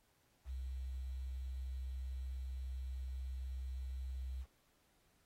sine tone with quantisation, 64.7 Hz, C2, 19 cents flat, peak -40 dBFS, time 0.45-4.46 s, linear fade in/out 50 ms, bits 11, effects pink hiss -75 dBFS RMS until 5.25 s + AAC 48 kbps

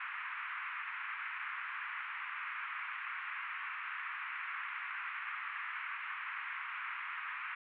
pink band-pass noise, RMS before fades -42 dBFS, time 0-7.55 s, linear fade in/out 5 ms, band 1100 to 2500 Hz, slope 48 dB/octave, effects none

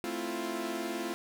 sawtooth chord, F major seventh, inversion first, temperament equal, 220 / 261.6 / 329.6 / 349.2 Hz, A3 / C4 / E4 / F4, 0 / 0 / 0 / 0 cents, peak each -37 / -37 / -35 / -33 dBFS, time 0.04-1.14 s, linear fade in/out 0 ms, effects none

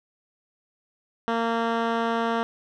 10% pulse tone with low-pass filter, 229.9 Hz, A#3, 24 cents flat, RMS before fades -25 dBFS, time 1.28-2.43 s, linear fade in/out 0 ms, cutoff 2500 Hz, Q 0.76, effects none

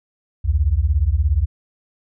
sine beating tone pair, 65 / 82 Hz, C2 / E2, -11 / -9 cents, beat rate 17 Hz, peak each -17 dBFS, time 0.44-1.46 s, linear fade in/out 20 ms, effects none

